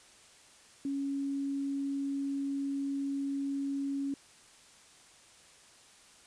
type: tone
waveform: sine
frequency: 277.5 Hz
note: C#4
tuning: 2 cents sharp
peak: -31 dBFS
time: 0.85-4.14 s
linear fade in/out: 2 ms
effects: white hiss -58 dBFS RMS until 6.26 s + resampled to 22050 Hz